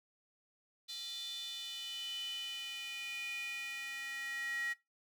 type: tone with high-pass filter sweep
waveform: square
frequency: 271.8 Hz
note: C#4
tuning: 34 cents flat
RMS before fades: -42 dBFS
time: 0.88-4.74 s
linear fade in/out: 20 ms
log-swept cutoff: 3800 to 1900 Hz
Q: 8.3
effects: noise-tail reverb RT60 0.2 s tail -19 dB re dry